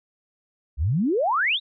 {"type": "exponential sweep", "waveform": "sine", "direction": "up", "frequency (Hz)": [61.74, 3951], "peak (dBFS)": -19, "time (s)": [0.77, 1.6], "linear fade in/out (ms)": 50, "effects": []}